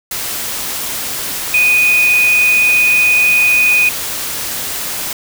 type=tone in noise; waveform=sine; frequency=2481 Hz; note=D#7; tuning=6 cents flat; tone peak=-8 dBFS; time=1.54-3.89 s; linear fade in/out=2 ms; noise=white; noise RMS=-21 dBFS; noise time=0.11-5.13 s; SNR=+10 dB; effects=none